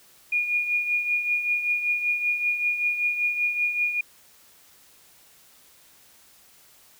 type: tone with tremolo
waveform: sine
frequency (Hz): 2437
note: D#7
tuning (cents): -37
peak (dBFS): -19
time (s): 0.32-4.01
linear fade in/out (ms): 5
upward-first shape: triangle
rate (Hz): 5.2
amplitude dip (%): 65
effects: white hiss -55 dBFS RMS until 6.99 s